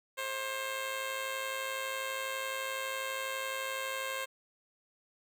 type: tone with amplitude modulation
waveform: 10% pulse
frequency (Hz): 531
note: C5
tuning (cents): +25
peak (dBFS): -24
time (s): 0.17-4.26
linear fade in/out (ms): 20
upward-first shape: sine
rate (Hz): 112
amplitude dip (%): 50
effects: none